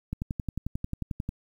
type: click train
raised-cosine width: 5 ms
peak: -18 dBFS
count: 14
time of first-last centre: 0.13-1.291 s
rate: 11.2 Hz
effects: 9-bit